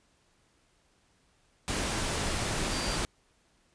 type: tone in noise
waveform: sine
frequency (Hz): 4699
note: D8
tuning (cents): 0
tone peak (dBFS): -38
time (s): 2.72-2.96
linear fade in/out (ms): 0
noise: pink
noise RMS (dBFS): -31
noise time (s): 1.68-3.05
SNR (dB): -10
effects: pink hiss -68 dBFS RMS until 3.74 s + resampled to 22050 Hz

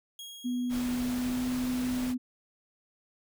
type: tone with exponential decay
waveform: sawtooth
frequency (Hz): 3288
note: G#7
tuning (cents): -18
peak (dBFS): -37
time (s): 0.19-1.99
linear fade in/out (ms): 2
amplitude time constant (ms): 390
type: tone with pitch glide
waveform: sine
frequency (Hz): 246.9 to 251.2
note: B3 to B3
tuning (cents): 0 to +30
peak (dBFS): -28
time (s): 0.44-2.18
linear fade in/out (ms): 20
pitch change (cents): +30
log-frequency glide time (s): 0.94-1.46
type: noise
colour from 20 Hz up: pink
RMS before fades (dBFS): -40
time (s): 0.69-2.15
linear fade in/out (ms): 50
effects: none

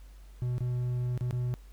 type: tone with dropouts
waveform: triangle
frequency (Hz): 123.47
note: B2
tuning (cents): 0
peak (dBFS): -26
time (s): 0.42-1.54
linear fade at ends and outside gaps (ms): 0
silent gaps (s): 0.581-0.606 / 1.176-1.209 / 1.309-1.327
effects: added 48 Hz sine -47 dBFS peak until 1.72 s + pink hiss -63 dBFS RMS until 1.72 s

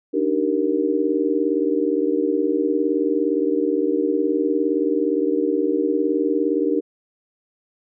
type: chord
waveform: sine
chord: Eb major seventh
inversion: third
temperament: just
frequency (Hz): 291.7 / 311.1 / 388.9 / 466.7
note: D4 / Eb4 / G4 / Bb4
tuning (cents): -12 / 0 / -14 / +2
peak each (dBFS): -23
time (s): 0.13-6.81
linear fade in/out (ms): 20
effects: none

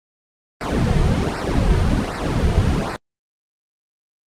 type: noise with flanger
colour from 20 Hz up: brown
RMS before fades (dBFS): -18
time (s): 0.61-2.96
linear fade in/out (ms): 0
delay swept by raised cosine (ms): 0.3 to 3.7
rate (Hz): 1.3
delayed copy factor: -0.9
effects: low-pass 8000 Hz 12 dB/octave + Opus 32 kbps

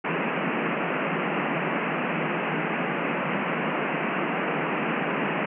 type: band-pass noise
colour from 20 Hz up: pink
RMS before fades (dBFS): -27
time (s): 0.04-5.46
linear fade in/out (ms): 10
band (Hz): 150 to 2800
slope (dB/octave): 96
effects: none

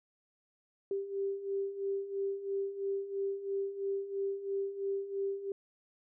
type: beating tone pair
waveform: sine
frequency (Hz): 392 / 395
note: G4 / G4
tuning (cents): 0 / +13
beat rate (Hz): 3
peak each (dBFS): -39 / -34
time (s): 0.91-5.52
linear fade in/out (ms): 2
effects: none

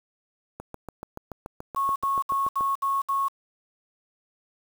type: click train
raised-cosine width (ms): 1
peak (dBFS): -22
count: 15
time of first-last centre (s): 0.6-2.609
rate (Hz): 6.97
type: tone bursts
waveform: sine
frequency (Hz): 1098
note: C#6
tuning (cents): -17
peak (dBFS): -22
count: 6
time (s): 1.76-3.285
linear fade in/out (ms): 10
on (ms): 200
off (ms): 65
effects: 7-bit

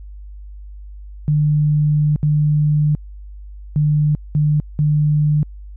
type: tone bursts at uneven times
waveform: sine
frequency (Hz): 150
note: D3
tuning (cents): +37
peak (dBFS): -12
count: 5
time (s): 1.28-2.16 / 2.23-2.95 / 3.76-4.15 / 4.35-4.6 / 4.79-5.43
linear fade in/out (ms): 0
effects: added 50 Hz sine -32 dBFS peak until 5.76 s

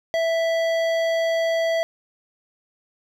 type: tone with hard clipping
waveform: sine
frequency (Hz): 659.3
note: E5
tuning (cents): 0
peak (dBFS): -21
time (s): 0.14-1.83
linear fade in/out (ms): 0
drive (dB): 13
effects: none

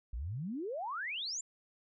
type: exponential sweep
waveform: sine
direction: up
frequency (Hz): 51.1 to 7459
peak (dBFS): -36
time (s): 0.13-1.41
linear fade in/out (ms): 5
effects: none

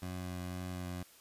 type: tone with vibrato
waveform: 20% pulse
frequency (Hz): 90.5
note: F#2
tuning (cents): -38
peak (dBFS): -34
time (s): 0.02-1.03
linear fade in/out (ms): 5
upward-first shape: sine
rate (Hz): 2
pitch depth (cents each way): 14
effects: white hiss -60 dBFS RMS until 1.2 s + resampled to 32000 Hz

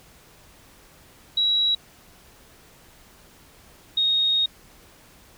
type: tone pair in turn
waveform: sine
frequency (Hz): 3883 / 3732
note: B7 / A#7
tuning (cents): -30 / +1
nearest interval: minor second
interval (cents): 69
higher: first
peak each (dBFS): -18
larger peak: neither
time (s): 1.37-1.75 / 3.97-4.46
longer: second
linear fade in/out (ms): 5
effects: pink hiss -52 dBFS RMS until 5.37 s

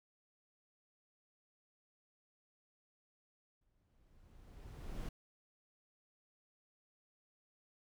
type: noise with exponential growth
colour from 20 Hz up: brown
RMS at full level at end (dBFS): -40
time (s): 3.61-5.09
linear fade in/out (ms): 5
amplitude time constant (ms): 320
effects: none

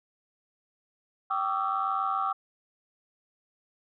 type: tone cluster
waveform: sine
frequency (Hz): 776 / 1142 / 1223 / 1330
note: G5 / D6 / D#6 / E6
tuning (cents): -18 / -49 / -30 / +15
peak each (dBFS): -31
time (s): 1.3-2.33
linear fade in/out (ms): 10
effects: tanh soft clip ceiling -17 dBFS

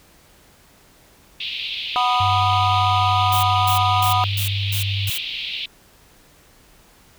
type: band-pass noise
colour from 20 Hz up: white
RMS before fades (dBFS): -28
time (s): 1.4-5.66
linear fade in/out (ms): 5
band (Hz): 2500 to 3800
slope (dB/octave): 48
type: chord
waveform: triangle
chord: B major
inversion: second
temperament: just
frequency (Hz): 740.8 / 987.8 / 1234.7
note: F#5 / B5 / D#6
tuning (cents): +2 / 0 / -14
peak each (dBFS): -19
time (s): 1.96-4.24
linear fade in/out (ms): 0
type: tone with pitch glide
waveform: sine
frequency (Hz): 98 to 99.48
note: G2 to G2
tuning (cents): 0 to +26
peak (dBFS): -21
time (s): 2.2-5.1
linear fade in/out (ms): 5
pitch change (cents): +26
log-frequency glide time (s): 3.79-4.29
type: noise bursts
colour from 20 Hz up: blue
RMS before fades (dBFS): -27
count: 6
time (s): 3.32-5.18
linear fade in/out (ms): 5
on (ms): 110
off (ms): 240
effects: pink hiss -52 dBFS RMS until 7.18 s

